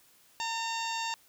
harmonic tone with a mistuned harmonic, 916 Hz, A#5, 31 cents flat, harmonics 1 / 2 / 3 / 4 / 5 / 6 / 7 / 8, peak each -34 / -41 / -39 / -41 / -42 / -45 / -47 / -44 dBFS, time 0.4-1.14 s, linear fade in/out 0 ms, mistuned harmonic 2, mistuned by -30 cents, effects white hiss -62 dBFS RMS until 1.28 s

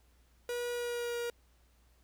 45% pulse tone with pitch glide, 483 to 475 Hz, B4 to A#4, -39 to +33 cents, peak -34 dBFS, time 0.49-1.3 s, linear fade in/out 2 ms, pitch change -28 cents, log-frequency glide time 0.71-1.17 s, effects added 60 Hz sine -64 dBFS peak until 2.03 s + pink hiss -71 dBFS RMS until 2.03 s

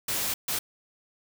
white noise bursts at uneven times, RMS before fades -29 dBFS, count 2, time 0.08-0.34 / 0.48-0.59 s, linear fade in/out 5 ms, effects none

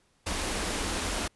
pink band-stop noise, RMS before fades -31 dBFS, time 0.26-1.28 s, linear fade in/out 10 ms, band 100 to 170 Hz, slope 96 dB/octave, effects pink hiss -68 dBFS RMS until 1.35 s + resampled to 24000 Hz

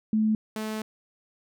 sine / sawtooth tone pair in turn, 216.9 / 216.9 Hz, A3 / A3, -25 / -25 cents, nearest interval unison, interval 0 cents, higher neither, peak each -20 / -26 dBFS, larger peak first, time 0.13-0.35 / 0.56-0.82 s, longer second, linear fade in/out 2 ms, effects none

